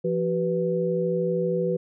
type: tone cluster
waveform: sine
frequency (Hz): 172.1 / 379.9 / 492.6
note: F3 / F#4 / B4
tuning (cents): -25 / +46 / -5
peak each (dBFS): -27 / -27 / -25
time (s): 0.04-1.77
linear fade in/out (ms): 10
effects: none